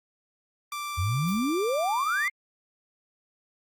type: tone with pitch glide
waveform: sawtooth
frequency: 1174.7 to 1182.9 Hz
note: D6 to D6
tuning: 0 to +12 cents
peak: -28 dBFS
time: 0.72-2.28 s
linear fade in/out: 2 ms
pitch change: +12 cents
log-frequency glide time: 0.93-2.1 s
type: exponential sweep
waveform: sine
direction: up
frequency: 82.41 to 2183 Hz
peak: -24 dBFS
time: 0.97-2.3 s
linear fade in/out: 20 ms
type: noise with exponential decay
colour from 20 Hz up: violet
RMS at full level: -37 dBFS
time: 1.28-1.5 s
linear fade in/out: 5 ms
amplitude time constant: 47 ms
effects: Opus 48 kbps